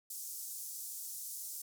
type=band-pass noise; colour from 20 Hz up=white; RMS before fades=-44 dBFS; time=0.1-1.62 s; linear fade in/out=5 ms; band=5900 to 16000 Hz; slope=24 dB/octave; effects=none